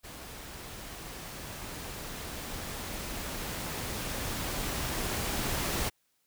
pink noise with level ramp, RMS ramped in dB -45 to -31 dBFS, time 0.03-5.9 s, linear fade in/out 20 ms, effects white hiss -74 dBFS RMS until 6.26 s

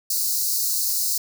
white high-pass noise, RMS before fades -23 dBFS, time 0.1-1.18 s, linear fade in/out 5 ms, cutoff 4100 Hz, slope 96 dB/octave, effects none

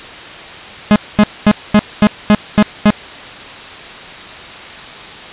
45% pulse tone bursts, 209.9 Hz, G#3, 19 cents sharp, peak -4 dBFS, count 8, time 0.91-2.904 s, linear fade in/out 0 ms, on 48 ms, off 230 ms, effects white hiss -30 dBFS RMS until 5.32 s + resampled to 8000 Hz

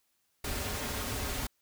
pink noise with comb filter, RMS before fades -35 dBFS, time 0.44-1.47 s, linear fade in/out 5 ms, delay 6 ms, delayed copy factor -0.6, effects white hiss -75 dBFS RMS until 1.61 s

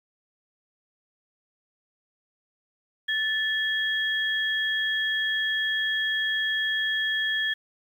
sine tone pair together, 1751 / 3293 Hz, A6 / G#7, -9 / -15 cents, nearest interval major seventh, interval 1094 cents, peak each -25 / -28 dBFS, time 3.08-7.54 s, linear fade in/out 10 ms, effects 9-bit

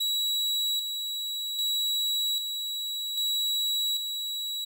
40% pulse tone with tremolo, 3895 Hz, B7, 25 cents flat, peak -24 dBFS, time 0-4.65 s, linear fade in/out 10 ms, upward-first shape square, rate 0.63 Hz, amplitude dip 45%, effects none

